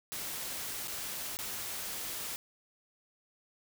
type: noise with dropouts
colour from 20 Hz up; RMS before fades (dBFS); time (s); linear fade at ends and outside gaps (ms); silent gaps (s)
white; -39; 0.12-2.36; 0; 0.874-0.88 / 1.37-1.389
effects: none